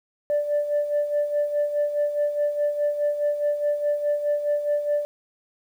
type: tone with tremolo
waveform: sine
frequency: 587 Hz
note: D5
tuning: 1 cent flat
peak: -17 dBFS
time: 0.3-5.05 s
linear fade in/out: 0 ms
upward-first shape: sine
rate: 4.8 Hz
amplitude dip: 65%
effects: tanh soft clip ceiling -16 dBFS + 9-bit